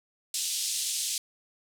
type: band-pass noise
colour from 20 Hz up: white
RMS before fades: -31 dBFS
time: 0.34-1.18 s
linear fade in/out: 2 ms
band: 3200 to 9700 Hz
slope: 24 dB/octave
effects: none